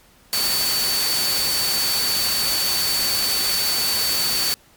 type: tone in noise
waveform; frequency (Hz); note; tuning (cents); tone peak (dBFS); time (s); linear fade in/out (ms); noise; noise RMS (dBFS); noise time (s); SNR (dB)
sine; 4507; C#8; +28; -21; 0.33-4.54; 0; white; -23; 0.33-4.54; -1
effects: pink hiss -53 dBFS RMS until 4.76 s + MP3 96 kbps